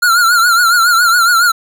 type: tone with vibrato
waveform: square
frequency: 1399 Hz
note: F6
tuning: 3 cents sharp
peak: -8 dBFS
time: 0.02-1.52 s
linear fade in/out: 10 ms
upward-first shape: triangle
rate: 7.2 Hz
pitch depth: 97 cents each way
effects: none